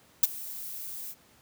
violet noise with ADSR envelope, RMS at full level -17 dBFS, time 0.23-1.15 s, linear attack 5 ms, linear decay 23 ms, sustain -22 dB, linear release 46 ms, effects pink hiss -60 dBFS RMS until 1.41 s + high-pass 80 Hz 12 dB/octave

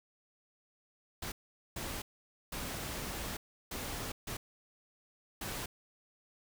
pink noise bursts at uneven times, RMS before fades -40 dBFS, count 6, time 1.22-1.32 / 1.76-2.02 / 2.52-3.37 / 3.71-4.12 / 4.27-4.37 / 5.41-5.66 s, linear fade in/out 5 ms, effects none

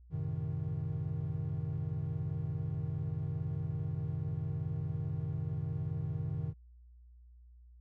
triangle chord, F# diminished seventh, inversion none, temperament equal, 92.5 / 110 / 130.81 / 155.56 Hz, F#2 / A2 / C3 / Eb3, 0 / 0 / 0 / 0 cents, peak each -37 / -39 / -37 / -35 dBFS, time 0.1-6.54 s, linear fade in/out 50 ms, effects tanh soft clip ceiling -23 dBFS + added 60 Hz sine -54 dBFS peak until 7.8 s

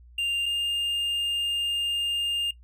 triangle tone pair in turn, 2794 / 2812 Hz, F7 / F7, 0 / +11 cents, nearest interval unison, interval 11 cents, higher second, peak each -22 dBFS, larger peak neither, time 0.18-0.46 / 0.46-2.51 s, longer second, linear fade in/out 5 ms, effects noise-tail reverb RT60 0.1 s tail -19 dB re dry + added 60 Hz sine -48 dBFS peak until 2.63 s

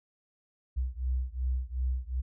sine beating tone pair, 62.3 / 65 Hz, B1 / C2, +16 / -11 cents, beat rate 2.7 Hz, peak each -31 / -32 dBFS, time 0.76-2.22 s, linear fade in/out 20 ms, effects none

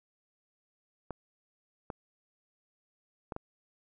clicks, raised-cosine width 1 ms, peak -23 dBFS, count 4, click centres 1.107 / 1.902 / 3.322 / 3.364 s, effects none

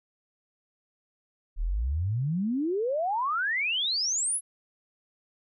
sine exponential sweep, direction up, 34.73 to 11210 Hz, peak -25 dBFS, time 1.56-4.41 s, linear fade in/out 50 ms, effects none

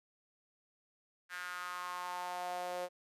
sawtooth tone with high-pass filter sweep, 179.1 Hz, F3, 44 cents sharp, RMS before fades -41 dBFS, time 1.29-2.89 s, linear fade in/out 50 ms, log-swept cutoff 1600 to 550 Hz, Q 4.4, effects resampled to 32000 Hz

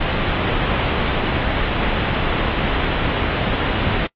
pink low-pass noise, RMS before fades -20 dBFS, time 0-4.07 s, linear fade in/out 10 ms, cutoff 3400 Hz, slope 48 dB/octave, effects noise-tail reverb RT60 0.1 s tail -25 dB re dry + AAC 32 kbps

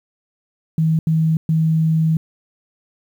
sine tone bursts at uneven times, 160 Hz, D#3, 49 cents sharp, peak -13 dBFS, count 3, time 0.78-0.99 / 1.07-1.37 / 1.49-2.17 s, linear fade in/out 2 ms, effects 8-bit

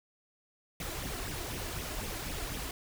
pink noise with flanger, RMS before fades -38 dBFS, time 0.8-2.71 s, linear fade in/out 2 ms, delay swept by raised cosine 0.33 to 3.03 ms, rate 4 Hz, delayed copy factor +0.65, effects none

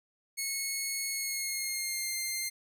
10% pulse tone with pitch glide, 2189 to 2102 Hz, C#7 to C7, -22 to +7 cents, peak -23 dBFS, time 0.37-2.5 s, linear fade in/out 20 ms, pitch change -71 cents, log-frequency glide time 1.11-2.14 s, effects none

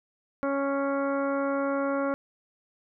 harmonic tone with a mistuned harmonic, 277.2 Hz, C#4, in tune, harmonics 1 / 2 / 3 / 4 / 5 / 6 / 7 / 8, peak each -29 / -28 / -39 / -35 / -35 / -49 / -49 / -49 dBFS, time 0.43-2.14 s, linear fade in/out 0 ms, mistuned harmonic 7, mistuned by +20 cents, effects none

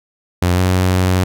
sawtooth tone with pitch glide, 89 to 92.14 Hz, F2 to F#2, +33 to -7 cents, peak -8 dBFS, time 0.42-1.24 s, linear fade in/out 5 ms, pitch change +60 cents, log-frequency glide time 0.53-0.6 s, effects none

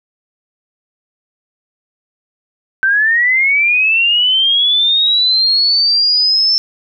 sine linear sweep, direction up, 1533 to 5350 Hz, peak -9 dBFS, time 2.83-6.58 s, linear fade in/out 0 ms, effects none

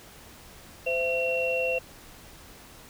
sine tone cluster, 515 / 668 / 2732 Hz, C5 / E5 / F7, -28 / +23 / -39 cents, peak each -27 / -33 / -28 dBFS, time 0.86-1.79 s, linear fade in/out 10 ms, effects pink hiss -49 dBFS RMS until 2.89 s

